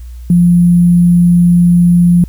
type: tone with sample-and-hold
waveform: sine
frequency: 174.61 Hz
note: F3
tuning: in tune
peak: -4 dBFS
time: 0.3-2.24 s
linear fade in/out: 2 ms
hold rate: 11025 Hz
effects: added 60 Hz sine -25 dBFS peak until 2.28 s + white hiss -49 dBFS RMS until 2.28 s